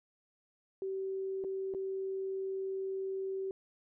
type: tone with dropouts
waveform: sine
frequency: 384.3 Hz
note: G4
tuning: 34 cents flat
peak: -34 dBFS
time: 0.82-3.51 s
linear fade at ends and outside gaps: 1 ms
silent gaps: 1.44-1.446 / 1.739-1.747 s
effects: none